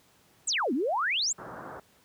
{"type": "exponential two-way sweep", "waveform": "sine", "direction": "down then up", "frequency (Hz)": [8680, 230.6, 7870], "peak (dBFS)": -25, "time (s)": [0.47, 1.33], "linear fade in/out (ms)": 10, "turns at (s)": 0.73}
{"type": "low-pass noise", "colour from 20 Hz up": "white", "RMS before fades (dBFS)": -42, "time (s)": [1.38, 1.8], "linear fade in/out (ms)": 5, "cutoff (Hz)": 1500, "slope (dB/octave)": 48}
{"effects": ["pink hiss -62 dBFS RMS until 2.04 s", "high-pass 100 Hz 12 dB/octave"]}